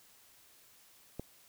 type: click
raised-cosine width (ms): 2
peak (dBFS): -25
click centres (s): 1.196
effects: white hiss -62 dBFS RMS until 1.48 s

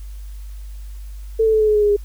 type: tone with pitch steps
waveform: sine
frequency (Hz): 445.7 / 440.3 / 435 / 429.8 / 424.6 / 419.5 / 414.4 / 409.4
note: A4 / A4 / A4 / A4 / G#4 / G#4 / G#4 / G#4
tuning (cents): +22 / +1 / -20 / -41 / +38 / +17 / -4 / -25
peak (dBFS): -12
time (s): 1.39-1.966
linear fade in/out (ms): 10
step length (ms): 72
effects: added 50 Hz sine -30 dBFS peak until 2.04 s + white hiss -52 dBFS RMS until 2.04 s

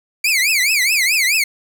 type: tone with vibrato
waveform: sawtooth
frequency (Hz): 2275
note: C#7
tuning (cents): +44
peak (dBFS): -10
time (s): 0.24-1.44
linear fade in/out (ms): 5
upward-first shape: triangle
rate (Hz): 4.7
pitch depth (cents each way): 280
effects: none

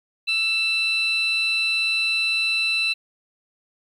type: tone pair together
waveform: sine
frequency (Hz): 2662 / 3999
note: E7 / B7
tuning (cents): +16 / +21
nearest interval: perfect fifth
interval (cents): 705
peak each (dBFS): -19 / -22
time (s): 0.27-2.94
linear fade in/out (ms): 20
effects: tanh soft clip ceiling -16 dBFS + 9-bit

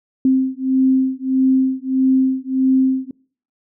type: beating tone pair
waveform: sine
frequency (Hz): 261.6 / 263.2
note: C4 / C4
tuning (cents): 0 / +10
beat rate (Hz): 1.6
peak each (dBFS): -16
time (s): 0.25-3.11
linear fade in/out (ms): 2
effects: noise-tail reverb RT60 0.5 s tail -24 dB re dry

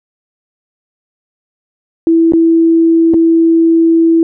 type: tone with dropouts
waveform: sine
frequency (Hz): 329.6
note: E4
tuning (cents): 0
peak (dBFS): -5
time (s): 2.07-4.23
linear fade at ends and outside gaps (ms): 1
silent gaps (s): 2.322-2.335 / 3.137-3.142
effects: none

